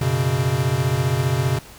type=chord; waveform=square; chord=F# suspended fourth; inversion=none; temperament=equal; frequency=92.5 / 123.47 / 138.59 Hz; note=F#2 / B2 / C#3; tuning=0 / 0 / 0 cents; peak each=-28 / -22 / -22 dBFS; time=0.01-1.59 s; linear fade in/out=5 ms; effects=pink hiss -43 dBFS RMS until 1.78 s